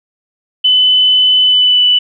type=tone with pitch glide; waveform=sine; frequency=3014 to 2976 Hz; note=F#7 to F#7; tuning=+31 to +9 cents; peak=-6 dBFS; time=0.64-1.99 s; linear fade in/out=10 ms; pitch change=-22 cents; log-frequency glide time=1.42-1.84 s; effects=none